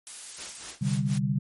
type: noise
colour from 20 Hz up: blue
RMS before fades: -38 dBFS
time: 0.07-0.63 s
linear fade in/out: 0 ms
type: noise with tremolo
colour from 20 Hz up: white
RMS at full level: -38 dBFS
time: 0.37-1.19 s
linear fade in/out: 20 ms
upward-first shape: sine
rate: 4.1 Hz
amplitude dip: 90%
type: chord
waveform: sine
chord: C suspended second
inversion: none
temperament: equal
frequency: 130.81 / 146.83 / 196 Hz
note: C3 / D3 / G3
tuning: 0 / 0 / 0 cents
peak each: -28 dBFS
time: 0.81-1.39 s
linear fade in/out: 10 ms
effects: MP3 48 kbps